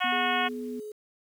harmonic tone, 364.9 Hz, F#4, 24 cents flat, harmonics 2 / 3 / 4 / 5 / 6 / 7 / 8 / 9, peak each -29 / -31 / -32 / -33 / -34 / -34 / -35 / -36 dBFS, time 0-0.49 s, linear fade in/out 20 ms
sine tone, 246.9 Hz, B3, in tune, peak -34 dBFS, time 0.04-0.8 s, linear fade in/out 5 ms
sine tone with pitch glide, 416.4 to 423.7 Hz, G#4 to G#4, +5 to +35 cents, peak -36 dBFS, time 0.12-0.92 s, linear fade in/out 5 ms, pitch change +30 cents, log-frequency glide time 0.34-0.59 s
effects 9-bit

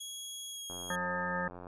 20% pulse tone with pitch glide, 3322 to 3284 Hz, G#7 to G#7, 0 to -20 cents, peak -35 dBFS, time 0-0.96 s, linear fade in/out 10 ms, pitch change -20 cents, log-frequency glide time 0.5-0.66 s
click train, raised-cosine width 1 ms, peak -32 dBFS, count 87, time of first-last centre 0.7-1.668 s, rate 88.8 Hz
harmonic tone, 178.8 Hz, F3, 41 cents sharp, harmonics 1 / 3 / 5 / 7 / 9 / 10, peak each -39 / -39 / -39 / -39 / -39 / -39 dBFS, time 0.9-1.48 s, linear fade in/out 2 ms
effects none

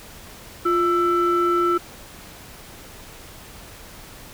sine tone pair together, 349.2 / 1328 Hz, F4 / E6, 0 / +12 cents, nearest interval octave + major seventh, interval 2312 cents, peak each -18 dBFS, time 0.65-1.78 s, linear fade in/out 10 ms, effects tanh soft clip ceiling -12 dBFS + pink hiss -42 dBFS RMS until 4.33 s

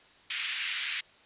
white band-pass noise, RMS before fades -34 dBFS, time 0.3-1.01 s, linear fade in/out 5 ms, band 1800 to 3300 Hz, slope 24 dB/octave, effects white hiss -58 dBFS RMS until 1.25 s + resampled to 8000 Hz

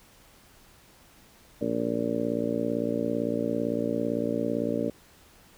harmonic tone, 57.8 Hz, A#1, 14 cents flat, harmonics 2 / 3 / 4 / 5 / 6 / 7 / 8 / 9 / 10, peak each -40 / -39 / -31 / -31 / -37 / -37 / -32 / -41 / -33 dBFS, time 1.61-4.9 s, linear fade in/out 5 ms, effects pink hiss -56 dBFS RMS until 5.57 s

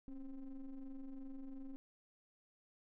triangle ring-modulated tone, 129.6 Hz, C3, 16 cents flat, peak -40 dBFS, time 0.08-1.76 s, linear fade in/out 0 ms, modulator 141 Hz, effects none

